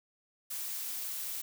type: noise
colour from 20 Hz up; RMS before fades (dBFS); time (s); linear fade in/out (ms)
blue; -38; 0.5-1.42; 10
effects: none